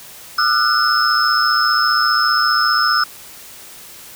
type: tone cluster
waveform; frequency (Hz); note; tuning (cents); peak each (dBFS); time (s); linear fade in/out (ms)
sine; 1209 / 1354 / 1469 / 5200; D6 / E6 / F#6 / E8; +50 / +46 / -13 / -24; -18; 0.38-3.04; 5
effects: white hiss -38 dBFS RMS until 4.15 s